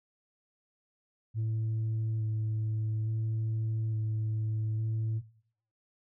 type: tone with vibrato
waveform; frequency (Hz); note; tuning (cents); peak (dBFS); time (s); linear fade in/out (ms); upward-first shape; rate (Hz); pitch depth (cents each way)
sine; 110; A2; 0; -26; 1.34-5.22; 50; square; 0.58; 13
effects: noise-tail reverb RT60 0.7 s tail -22 dB re dry + tanh soft clip ceiling -27 dBFS